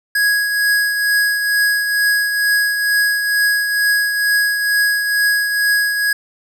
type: tone with tremolo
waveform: square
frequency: 1661.2 Hz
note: G#6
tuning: in tune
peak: -12 dBFS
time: 0.15-6.13 s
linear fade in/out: 5 ms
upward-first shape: triangle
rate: 2.2 Hz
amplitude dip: 50%
effects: none